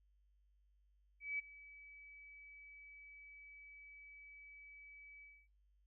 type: tone with ADSR envelope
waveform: sine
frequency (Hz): 2290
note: D7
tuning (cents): -44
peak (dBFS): -36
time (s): 1.2-5.48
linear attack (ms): 190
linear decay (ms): 14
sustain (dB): -19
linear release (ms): 260
effects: noise-tail reverb RT60 0.3 s tail -25 dB re dry + added 50 Hz sine -70 dBFS peak until 5.86 s